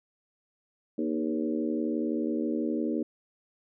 harmonic tone with a mistuned harmonic, 79 Hz, D#2, 27 cents sharp, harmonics 3 / 4 / 5 / 6 / 7, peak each -31 / -30 / -35 / -37 / -40 dBFS, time 0.98-3.03 s, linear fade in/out 5 ms, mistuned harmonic 4, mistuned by -39 cents, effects none

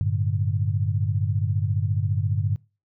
sine chord, G suspended second, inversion none, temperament equal with one note detuned, 98 / 112.7 / 146.83 Hz, G2 / A2 / D3, 0 / +42 / 0 cents, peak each -23 / -26 / -28 dBFS, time 0.01-2.56 s, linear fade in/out 0 ms, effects noise-tail reverb RT60 0.3 s tail -22 dB re dry

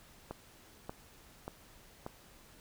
click train, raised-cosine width 1 ms, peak -26 dBFS, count 4, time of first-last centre 0.31-2.064 s, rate 1.71 Hz, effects pink hiss -59 dBFS RMS until 2.6 s

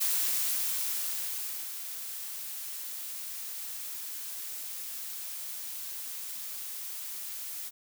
blue noise with ADSR envelope, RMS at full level -28 dBFS, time 0-7.71 s, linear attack 17 ms, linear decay 1700 ms, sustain -11 dB, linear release 34 ms, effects none

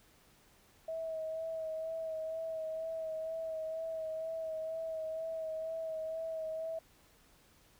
sine tone with vibrato, 643 Hz, E5, 43 cents flat, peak -36 dBFS, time 0.88-6.79 s, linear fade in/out 5 ms, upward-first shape sine, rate 2.1 Hz, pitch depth 23 cents each way, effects pink hiss -65 dBFS RMS until 7.79 s

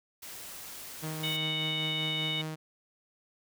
white noise, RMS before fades -44 dBFS, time 0.22-1.37 s, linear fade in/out 10 ms
sawtooth tone with tremolo, 156.7 Hz, D#3, 13 cents sharp, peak -30 dBFS, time 1.02-2.56 s, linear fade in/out 20 ms, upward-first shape sine, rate 5.1 Hz, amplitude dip 25%
harmonic tone, 740 Hz, F#5, in tune, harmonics 3 / 4 / 5, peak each -37 / -34 / -34 dBFS, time 1.23-2.42 s, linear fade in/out 10 ms
effects none

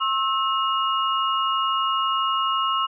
sine tone cluster, 1077 / 1309 / 2860 Hz, C6 / E6 / F7, +50 / -13 / +41 cents, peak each -23 / -24 / -27 dBFS, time 0-2.87 s, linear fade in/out 20 ms, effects none

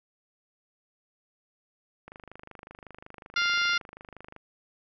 click train, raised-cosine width 0.5 ms, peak -29 dBFS, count 59, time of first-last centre 2.08-4.363 s, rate 25.4 Hz
harmonic tone, 698.5 Hz, F5, in tune, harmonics 2 / 3 / 4 / 5 / 6 / 7 / 8, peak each -26 / -30 / -32 / -34 / -36 / -37 / -38 dBFS, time 3.36-3.78 s, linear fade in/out 5 ms
effects none

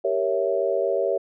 sine chord, G diminished seventh, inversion none, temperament equal, 392 / 466.2 / 554.4 / 659.3 Hz, G4 / Bb4 / Db5 / Fb5, 0 / 0 / 0 / 0 cents, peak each -26 / -27 / -24 / -27 dBFS, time 0.04-1.18 s, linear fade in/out 10 ms, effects none

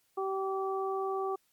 harmonic tone, 385.5 Hz, G4, 29 cents flat, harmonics 1 / 2 / 3, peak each -32 / -36 / -37 dBFS, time 0.17-1.36 s, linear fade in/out 10 ms, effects white hiss -72 dBFS RMS until 1.52 s + MP3 96 kbps

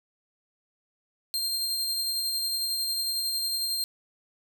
sawtooth tone with tremolo, 4186 Hz, C8, in tune, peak -23 dBFS, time 1.34-3.84 s, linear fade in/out 0 ms, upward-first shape sine, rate 11 Hz, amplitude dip 25%, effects 9-bit

